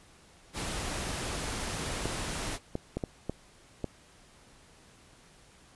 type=noise; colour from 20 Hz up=pink; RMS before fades=-35 dBFS; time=0.53-2.59 s; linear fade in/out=50 ms
type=clicks; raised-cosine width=2 ms; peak=-18 dBFS; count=6; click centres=2.056 / 2.754 / 2.97 / 3.038 / 3.296 / 3.843 s
effects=pink hiss -58 dBFS RMS until 5.75 s + resampled to 24000 Hz